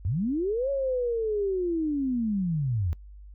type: linear two-way sweep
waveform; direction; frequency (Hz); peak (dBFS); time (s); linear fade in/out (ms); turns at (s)
sine; up then down; 75.7 to 560 to 75.7; -24; 0.05-2.93; 0; 0.7
effects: noise-tail reverb RT60 0.1 s tail -23 dB re dry + added 50 Hz sine -43 dBFS peak until 3.34 s

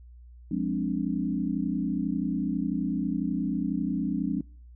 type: chord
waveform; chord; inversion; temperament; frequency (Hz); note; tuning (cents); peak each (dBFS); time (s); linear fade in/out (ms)
sine; D half-diminished seventh; first; equal with one note detuned; 177.46 / 207.7 / 261.6 / 293.7; F3 / Ab3 / C4 / D4; +28 / 0 / 0 / 0; -31; 0.51-4.41; 5
effects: noise-tail reverb RT60 0.5 s tail -26 dB re dry + added 60 Hz sine -46 dBFS peak until 4.75 s

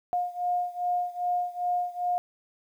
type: beating tone pair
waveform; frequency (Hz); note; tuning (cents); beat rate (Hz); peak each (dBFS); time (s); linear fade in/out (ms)
sine; 712 / 714.5; F5 / F5; +33 / +39; 2.5; -28 / -30; 0.13-2.18; 0
effects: 10-bit

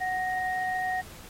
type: tone pair together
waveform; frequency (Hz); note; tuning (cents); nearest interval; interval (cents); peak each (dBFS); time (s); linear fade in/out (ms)
sine; 741 / 1867.2; F#5 / A#6; +2 / +2; octave + major third; 1600; -28 / -31; 0-1.02; 20
effects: pink hiss -48 dBFS RMS until 1.29 s + AAC 48 kbps

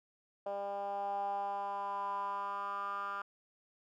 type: tone with band-pass filter sweep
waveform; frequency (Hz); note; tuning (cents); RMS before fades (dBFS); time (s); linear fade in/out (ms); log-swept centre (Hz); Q
10% pulse; 200; G3; +35; -38; 0.46-3.22; 5; 660 to 1300; 6.2
effects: none

